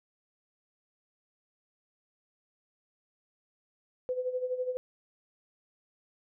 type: tone with tremolo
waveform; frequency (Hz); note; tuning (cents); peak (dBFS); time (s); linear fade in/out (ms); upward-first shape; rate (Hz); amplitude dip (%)
sine; 505; B4; +39; -27; 4.09-4.77; 0; sine; 12; 70
effects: none